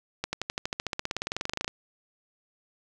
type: accelerating click train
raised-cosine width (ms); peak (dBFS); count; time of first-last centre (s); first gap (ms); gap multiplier
0.2; -12; 26; 0.24-1.679; 90; 0.96
effects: none